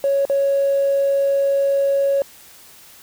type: tone with dropouts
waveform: triangle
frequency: 554.4 Hz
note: C#5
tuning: in tune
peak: -11 dBFS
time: 0.04-2.22 s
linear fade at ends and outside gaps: 1 ms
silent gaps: 0.252-0.298 s
effects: tanh soft clip ceiling -12 dBFS + white hiss -45 dBFS RMS until 3.02 s